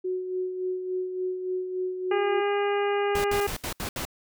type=tone with tremolo; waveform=sine; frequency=368.7 Hz; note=F#4; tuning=6 cents flat; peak=-25 dBFS; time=0.04-2.41 s; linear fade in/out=10 ms; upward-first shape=sine; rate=3.5 Hz; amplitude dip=50%
type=harmonic tone; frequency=405.9 Hz; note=G#4; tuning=40 cents flat; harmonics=1 / 2 / 3 / 4 / 5 / 6 / 7; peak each=-24 / -30 / -34 / -36 / -38 / -40 / -41 dBFS; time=2.11-3.47 s; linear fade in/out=5 ms
type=noise bursts; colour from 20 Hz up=pink; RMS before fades=-32 dBFS; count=6; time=3.15-4.052 s; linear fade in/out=2 ms; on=92 ms; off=70 ms
type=noise with exponential decay; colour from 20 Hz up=white; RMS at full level=-37 dBFS; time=3.41-3.84 s; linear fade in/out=0 ms; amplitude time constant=93 ms
effects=none